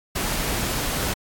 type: noise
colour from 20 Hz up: pink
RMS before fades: -25 dBFS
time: 0.15-1.14 s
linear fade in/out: 10 ms
effects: AAC 64 kbps